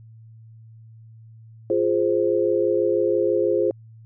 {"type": "chord", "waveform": "sine", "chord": "F minor", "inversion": "none", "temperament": "equal", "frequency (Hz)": [349.2, 415.3, 523.3], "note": ["F4", "Ab4", "C5"], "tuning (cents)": [0, 0, 0], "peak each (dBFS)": -22, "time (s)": [1.7, 3.71], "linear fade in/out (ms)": 2, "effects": ["added 112 Hz sine -43 dBFS peak until 4.05 s"]}